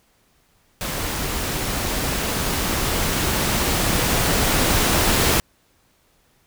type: noise with level ramp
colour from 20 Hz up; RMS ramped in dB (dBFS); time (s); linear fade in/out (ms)
pink; -26 to -17; 0.81-5.4; 0
effects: pink hiss -61 dBFS RMS until 6.46 s